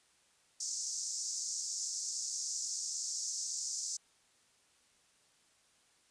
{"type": "band-pass noise", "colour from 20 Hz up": "white", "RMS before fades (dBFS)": -39, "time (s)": [0.6, 3.97], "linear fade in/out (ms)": 5, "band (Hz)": [5200, 7500], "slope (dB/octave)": 48, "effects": ["white hiss -69 dBFS RMS until 6.1 s", "resampled to 22050 Hz"]}